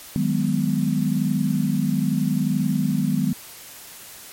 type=chord; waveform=sine; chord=G# minor seventh; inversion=second; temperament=just; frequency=155.74 / 186.89 / 207.7 / 249.2 Hz; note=D#3 / F#3 / G#3 / B3; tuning=+2 / +18 / 0 / +16 cents; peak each=-24 dBFS; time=0.16-3.33 s; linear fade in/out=0 ms; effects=white hiss -41 dBFS RMS until 4.32 s + MP3 64 kbps